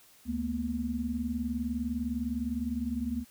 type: tone cluster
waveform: sine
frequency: 73.8 / 222.9 / 242.7 Hz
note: D2 / A3 / B3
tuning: +9 / +23 / -30 cents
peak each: -38 / -35 / -32 dBFS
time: 0.25-3.25 s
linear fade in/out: 50 ms
effects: white hiss -59 dBFS RMS until 3.3 s